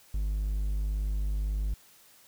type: tone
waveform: triangle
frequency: 50.9 Hz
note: G#1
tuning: 34 cents flat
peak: -25 dBFS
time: 0.14-1.74 s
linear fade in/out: 5 ms
effects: white hiss -58 dBFS RMS until 2.27 s